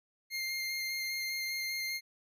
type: tone with vibrato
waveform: 25% pulse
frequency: 2114 Hz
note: C7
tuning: 17 cents sharp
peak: -30 dBFS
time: 0.3-2.01 s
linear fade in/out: 50 ms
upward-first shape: square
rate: 5 Hz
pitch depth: 9 cents each way
effects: none

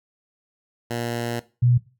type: tone pair in turn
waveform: 10% pulse / sine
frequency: 118.2 / 122.16 Hz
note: A#2 / B2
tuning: +24 / -18 cents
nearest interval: minor second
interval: 58 cents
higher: second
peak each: -17 / -14 dBFS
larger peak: second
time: 0.9-1.4 / 1.62-1.78 s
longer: first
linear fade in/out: 10 ms
effects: noise-tail reverb RT60 0.3 s tail -17 dB re dry

